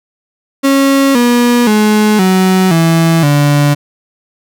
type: tone with pitch steps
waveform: 35% pulse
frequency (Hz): 274 / 241.3 / 212.5 / 187.15 / 164.81 / 145.15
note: C#4 / B3 / G#3 / F#3 / E3 / D3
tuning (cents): -20 / -40 / +40 / +20 / 0 / -20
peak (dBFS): -5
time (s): 0.63-3.75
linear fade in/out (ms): 20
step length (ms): 520
effects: none